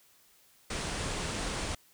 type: low-pass noise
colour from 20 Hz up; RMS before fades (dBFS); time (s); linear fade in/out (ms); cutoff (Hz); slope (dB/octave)
pink; -35; 0.7-1.75; 5; 9700; 96
effects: white hiss -63 dBFS RMS until 1.93 s